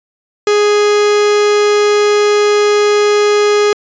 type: tone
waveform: 45% pulse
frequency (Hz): 415.3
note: G#4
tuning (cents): 0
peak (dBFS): -8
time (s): 0.47-3.73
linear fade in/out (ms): 2
effects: resampled to 16000 Hz